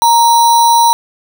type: tone with sample-and-hold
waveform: sine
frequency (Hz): 932.3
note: A#5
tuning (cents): 0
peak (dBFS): -5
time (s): 0.02-0.93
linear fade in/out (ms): 0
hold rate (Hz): 4900
effects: none